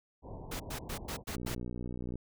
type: low-pass noise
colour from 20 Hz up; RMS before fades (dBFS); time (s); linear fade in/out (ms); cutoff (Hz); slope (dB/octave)
pink; -45; 0.22-1.24; 50; 990; 96
type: noise bursts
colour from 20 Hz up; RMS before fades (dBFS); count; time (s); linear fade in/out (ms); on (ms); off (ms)
pink; -39; 6; 0.51-1.55; 10; 90; 100
type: click train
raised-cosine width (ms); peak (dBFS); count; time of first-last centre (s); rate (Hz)
3; -27; 50; 1.35-2.156; 60.8
effects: none